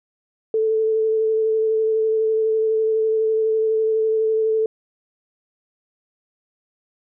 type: tone with vibrato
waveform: sine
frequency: 440 Hz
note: A4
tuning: in tune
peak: -16 dBFS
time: 0.54-4.66 s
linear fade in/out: 2 ms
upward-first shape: sine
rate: 12 Hz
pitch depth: 14 cents each way
effects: none